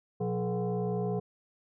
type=tone with frequency modulation; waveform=sine; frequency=122.1 Hz; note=B2; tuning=19 cents flat; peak=-28 dBFS; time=0.2-1.2 s; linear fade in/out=10 ms; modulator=302 Hz; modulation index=1.6; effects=none